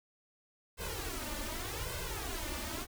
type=noise with flanger; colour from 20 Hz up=pink; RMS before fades=-39 dBFS; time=0.77-2.87 s; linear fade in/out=50 ms; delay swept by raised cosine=1.9 to 3.4 ms; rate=0.84 Hz; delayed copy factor=+0.9; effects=none